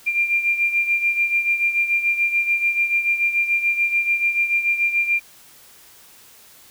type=beating tone pair; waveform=sine; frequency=2385 / 2391.9 Hz; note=D7 / D7; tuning=+26 / +31 cents; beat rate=6.9 Hz; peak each=-18 / -24 dBFS; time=0.06-5.2 s; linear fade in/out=20 ms; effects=white hiss -48 dBFS RMS until 6.7 s